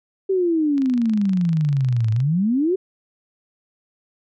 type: exponential two-way sweep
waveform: sine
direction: down then up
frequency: 392 to 107.5 to 392 Hz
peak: -16 dBFS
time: 0.29-2.76 s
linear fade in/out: 10 ms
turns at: 2.12 s
type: click train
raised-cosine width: 0.2 ms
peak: -22 dBFS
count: 37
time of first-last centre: 0.78-2.203 s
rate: 25.3 Hz
effects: none